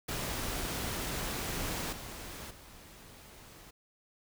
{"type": "noise with level steps", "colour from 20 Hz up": "pink", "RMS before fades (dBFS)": [-36, -44, -53], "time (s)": [0.08, 3.71], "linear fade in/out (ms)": 10, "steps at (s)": [1.92, 2.5], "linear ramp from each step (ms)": 10, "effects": []}